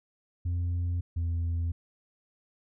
sine tone pair in turn, 87.31 / 84.38 Hz, F2 / E2, 0 / +41 cents, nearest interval minor second, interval 59 cents, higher first, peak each -24 dBFS, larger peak neither, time 0.45-1.01 / 1.16-1.72 s, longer neither, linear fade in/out 10 ms, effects tanh soft clip ceiling -26 dBFS

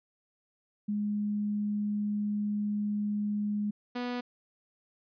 sine / sawtooth tone pair in turn, 207.7 / 245.3 Hz, G#3 / B3, 0 / -12 cents, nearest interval minor third, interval 288 cents, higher second, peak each -28 dBFS, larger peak neither, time 0.88-3.71 / 3.95-4.21 s, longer first, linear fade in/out 10 ms, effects resampled to 11025 Hz

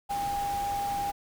sine tone in noise, 805 Hz, G5, 46 cents sharp, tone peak -28 dBFS, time 0.09-1.12 s, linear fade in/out 20 ms, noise pink, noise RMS -40 dBFS, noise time 0.09-1.12 s, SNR +9 dB, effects none

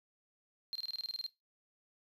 triangle tone bursts, 4186 Hz, C8, in tune, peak -33 dBFS, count 11, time 0.73-1.264 s, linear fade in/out 0 ms, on 24 ms, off 27 ms, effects noise-tail reverb RT60 0.2 s tail -19 dB re dry + tanh soft clip ceiling -33 dBFS

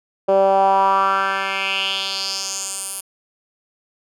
10% pulse tone with band-pass filter sweep, 194 Hz, G3, 18 cents flat, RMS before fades -19 dBFS, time 0.28-3.01 s, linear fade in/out 10 ms, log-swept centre 520 to 11000 Hz, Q 3.6, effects none

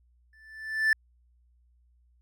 triangle tone with exponential growth, 1760 Hz, A6, in tune, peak -16 dBFS, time 0.33-0.93 s, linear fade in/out 2 ms, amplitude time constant 130 ms, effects added 60 Hz sine -61 dBFS peak until 2.21 s

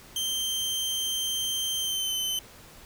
sawtooth tone with pitch glide, 3137 to 3060 Hz, G7 to G7, +1 to -42 cents, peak -24 dBFS, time 0.16-2.39 s, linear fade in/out 2 ms, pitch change -43 cents, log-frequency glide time 1.79-2.14 s, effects pink hiss -50 dBFS RMS until 2.85 s

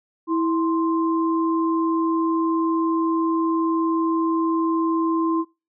sine tone pair together, 327.3 / 1046.5 Hz, E4 / C6, -12 / 0 cents, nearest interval octave + minor sixth, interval 2012 cents, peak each -19 / -25 dBFS, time 0.27-5.45 s, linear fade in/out 50 ms, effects noise-tail reverb RT60 0.3 s tail -25 dB re dry

